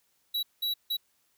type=tone bursts at uneven times; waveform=square; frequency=3907 Hz; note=B7; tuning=19 cents flat; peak=-28 dBFS; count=3; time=0.34-0.43 / 0.62-0.74 / 0.9-0.97 s; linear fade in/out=10 ms; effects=white hiss -71 dBFS RMS until 1.37 s